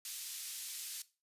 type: band-pass noise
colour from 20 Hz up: white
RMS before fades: -44 dBFS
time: 0.05-1.02 s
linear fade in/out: 2 ms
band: 3200 to 13000 Hz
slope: 12 dB/octave
effects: noise-tail reverb RT60 0.3 s tail -17 dB re dry + resampled to 32000 Hz